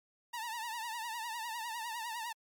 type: tone with vibrato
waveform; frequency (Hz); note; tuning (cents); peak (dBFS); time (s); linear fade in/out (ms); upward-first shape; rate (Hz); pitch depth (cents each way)
sawtooth; 920; A#5; -23; -34; 0.33-2.33; 10; triangle; 9.9; 110
effects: MP3 96 kbps